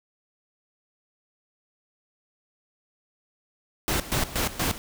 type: noise with tremolo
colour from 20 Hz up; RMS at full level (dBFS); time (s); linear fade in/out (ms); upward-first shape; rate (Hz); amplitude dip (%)
pink; -25; 3.88-4.78; 0; square; 4.2; 80
effects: none